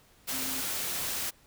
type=tone in noise; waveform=sine; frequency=262.4 Hz; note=C4; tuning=5 cents sharp; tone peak=-41 dBFS; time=0.32-0.62 s; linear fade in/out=20 ms; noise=white; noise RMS=-33 dBFS; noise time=0.27-1.31 s; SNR=-11 dB; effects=pink hiss -61 dBFS RMS until 1.46 s